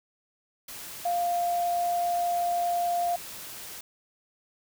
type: tone in noise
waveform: sine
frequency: 698.5 Hz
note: F5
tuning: in tune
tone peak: -24 dBFS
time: 1.05-3.16 s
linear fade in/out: 5 ms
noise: white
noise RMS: -41 dBFS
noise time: 0.68-3.81 s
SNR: +14 dB
effects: none